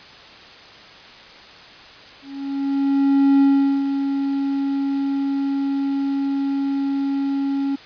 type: tone with ADSR envelope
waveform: triangle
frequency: 276.3 Hz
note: C#4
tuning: 6 cents flat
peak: -9 dBFS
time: 2.21-7.76 s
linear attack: 1200 ms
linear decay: 420 ms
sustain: -8 dB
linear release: 10 ms
effects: white hiss -42 dBFS RMS until 7.85 s + resampled to 11025 Hz